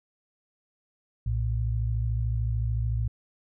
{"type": "tone pair together", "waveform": "sine", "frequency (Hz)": [60.39, 114], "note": ["B1", "A#2"], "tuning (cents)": [-38, -38], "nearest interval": "major seventh", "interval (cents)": 1100, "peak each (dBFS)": -27, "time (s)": [1.26, 3.08], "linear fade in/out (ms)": 5, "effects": []}